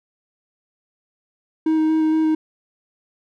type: tone with vibrato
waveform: triangle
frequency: 315.1 Hz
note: D#4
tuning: 22 cents sharp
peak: -13 dBFS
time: 1.66-2.35 s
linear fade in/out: 5 ms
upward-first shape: square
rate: 4.3 Hz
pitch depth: 9 cents each way
effects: none